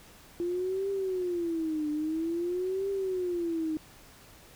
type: tone with vibrato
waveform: sine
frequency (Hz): 343.8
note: F4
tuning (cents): -27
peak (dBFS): -28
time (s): 0.4-3.77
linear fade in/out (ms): 0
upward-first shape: triangle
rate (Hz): 0.5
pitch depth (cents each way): 250
effects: pink hiss -54 dBFS RMS until 4.55 s

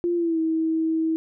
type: tone with pitch glide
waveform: sine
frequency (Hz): 347 to 321.9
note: F4 to E4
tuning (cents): -11 to -41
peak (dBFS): -20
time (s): 0.04-1.16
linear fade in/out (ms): 0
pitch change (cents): -130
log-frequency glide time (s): 0.15-0.39
effects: none

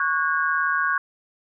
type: tone cluster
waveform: sine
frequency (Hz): 1111 / 1465 / 1623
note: C#6 / F#6 / G#6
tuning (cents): +4 / -18 / -40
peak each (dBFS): -24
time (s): 0-0.98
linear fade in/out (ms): 2
effects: none

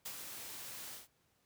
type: noise with ADSR envelope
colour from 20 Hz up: white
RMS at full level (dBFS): -42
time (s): 0.05-1.08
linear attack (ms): 10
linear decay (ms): 63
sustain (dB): -5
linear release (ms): 150
effects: pink hiss -75 dBFS RMS until 1.45 s + high-pass 60 Hz 12 dB/octave

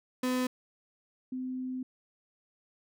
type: tone pair in turn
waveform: 35% pulse / sine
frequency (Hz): 253.2 / 256.4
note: B3 / C4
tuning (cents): +43 / -35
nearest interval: unison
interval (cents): 22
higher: second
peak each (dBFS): -26 / -33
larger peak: first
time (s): 0.23-0.47 / 1.32-1.83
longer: second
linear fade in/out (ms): 5
effects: none

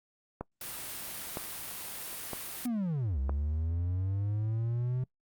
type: click train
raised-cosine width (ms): 1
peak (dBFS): -21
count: 4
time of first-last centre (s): 0.41-3.295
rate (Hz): 1.04
type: noise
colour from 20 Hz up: white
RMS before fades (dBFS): -40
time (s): 0.61-2.66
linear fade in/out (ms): 2
type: linear two-way sweep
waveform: triangle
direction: down then up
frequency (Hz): 252.4 to 65.41 to 128.7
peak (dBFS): -27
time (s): 2.65-5.04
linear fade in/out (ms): 5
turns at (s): 3.19
effects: noise-tail reverb RT60 0.1 s tail -24 dB re dry + Opus 48 kbps

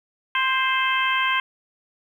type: harmonic tone with a mistuned harmonic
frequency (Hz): 523.3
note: C5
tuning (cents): 0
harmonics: 2 / 3 / 4 / 5 / 6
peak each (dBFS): -23 / -25 / -26 / -27 / -28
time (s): 0.35-1.4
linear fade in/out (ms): 2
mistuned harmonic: 3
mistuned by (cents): +17
effects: 9-bit

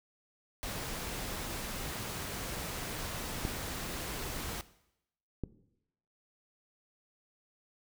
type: noise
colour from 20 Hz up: pink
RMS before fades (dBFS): -39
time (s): 0.63-4.61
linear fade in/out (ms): 0
type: clicks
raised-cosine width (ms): 3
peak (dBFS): -21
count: 2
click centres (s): 3.451 / 5.437
effects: noise-tail reverb RT60 0.8 s tail -17 dB re dry

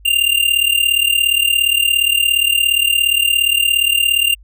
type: tone with amplitude modulation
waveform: square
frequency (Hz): 2794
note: F7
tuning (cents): 0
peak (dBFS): -9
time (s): 0.05-4.35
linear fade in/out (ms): 10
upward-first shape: sine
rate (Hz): 37.2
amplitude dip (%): 80
effects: added 50 Hz sine -40 dBFS peak until 4.43 s

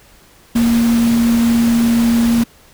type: tone in noise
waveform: sine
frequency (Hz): 233.1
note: A#3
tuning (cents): 0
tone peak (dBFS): -10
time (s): 0.55-2.44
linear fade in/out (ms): 10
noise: pink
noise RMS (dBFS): -25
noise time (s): 0.55-2.44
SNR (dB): +12
effects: pink hiss -47 dBFS RMS until 2.73 s

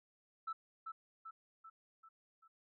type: tone with echo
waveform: sine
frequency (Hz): 1318.5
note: E6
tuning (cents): 0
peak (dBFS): -37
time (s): 0.47-0.53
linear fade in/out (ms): 10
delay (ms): 390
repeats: 5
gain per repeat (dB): -5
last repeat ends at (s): 2.48
effects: tanh soft clip ceiling -35 dBFS

